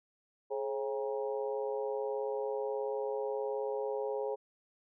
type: harmonic tone with a mistuned harmonic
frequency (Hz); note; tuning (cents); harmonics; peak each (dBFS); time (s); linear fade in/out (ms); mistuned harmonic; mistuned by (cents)
135; C#3; -45; 3 / 4 / 5 / 6 / 7; -35 / -37 / -51 / -43 / -46; 0.5-4.36; 20; 3; +69
effects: none